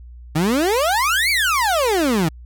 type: exponential two-way sweep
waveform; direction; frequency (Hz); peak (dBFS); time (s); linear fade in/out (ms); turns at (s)
30% pulse; up then down; 146.83 to 2340 to 150; -13; 0.35-2.29; 10; 1.3
effects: added 60 Hz sine -36 dBFS peak until 2.45 s